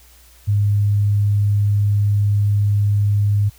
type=tone; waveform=sine; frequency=102.5 Hz; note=G#2; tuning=22 cents flat; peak=-13 dBFS; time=0.47-3.5 s; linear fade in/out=20 ms; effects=added 60 Hz sine -48 dBFS peak until 3.58 s + white hiss -50 dBFS RMS until 3.58 s